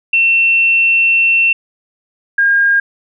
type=tone pair in turn; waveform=sine; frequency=2700 / 1617.4 Hz; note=E7 / G#6; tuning=+41 / -46 cents; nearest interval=major sixth; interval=887 cents; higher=first; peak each=-8 dBFS; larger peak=neither; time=0.13-1.53 / 2.38-2.8 s; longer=first; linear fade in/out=5 ms; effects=none